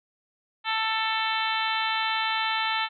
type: harmonic tone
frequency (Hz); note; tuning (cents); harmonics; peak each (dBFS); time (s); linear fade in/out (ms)
442.8; A4; +11; 2 / 3 / 4 / 5 / 6 / 7 / 8 / 9; -29 / -31 / -32 / -33 / -34 / -34 / -35 / -36; 0.64-2.89; 50
effects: none